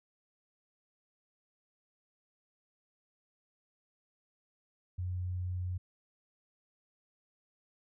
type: tone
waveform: sine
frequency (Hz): 90.5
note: F#2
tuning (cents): -38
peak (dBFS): -33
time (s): 4.98-5.78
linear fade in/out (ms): 10
effects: none